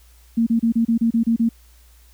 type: tone bursts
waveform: sine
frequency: 229.6 Hz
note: A#3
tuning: 26 cents flat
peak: -14 dBFS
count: 9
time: 0.37-1.491 s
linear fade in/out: 10 ms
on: 97 ms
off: 31 ms
effects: added 59 Hz sine -48 dBFS peak until 2.13 s + white hiss -56 dBFS RMS until 2.13 s